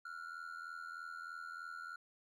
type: ring-modulated tone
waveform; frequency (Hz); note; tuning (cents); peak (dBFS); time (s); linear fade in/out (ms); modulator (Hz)
triangle; 1403; F6; +8; -40; 0.05-1.96; 5; 41.6
effects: none